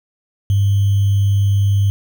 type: tone with sample-and-hold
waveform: sine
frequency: 99.6 Hz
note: G2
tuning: 28 cents sharp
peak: -11 dBFS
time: 0.5-1.9 s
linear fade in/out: 0 ms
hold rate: 3150 Hz
effects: none